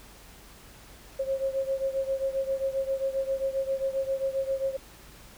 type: beating tone pair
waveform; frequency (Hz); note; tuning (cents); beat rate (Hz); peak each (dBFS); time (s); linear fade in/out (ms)
sine; 536 / 543.5; C5 / C#5; +42 / -34; 7.5; -28 / -31; 1.19-4.77; 10
effects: added 50 Hz sine -55 dBFS peak until 5.37 s + pink hiss -51 dBFS RMS until 5.37 s